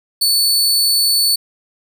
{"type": "tone", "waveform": "sawtooth", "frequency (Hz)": 4465, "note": "C#8", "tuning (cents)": 12, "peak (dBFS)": -9, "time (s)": [0.21, 1.36], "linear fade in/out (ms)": 10, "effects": []}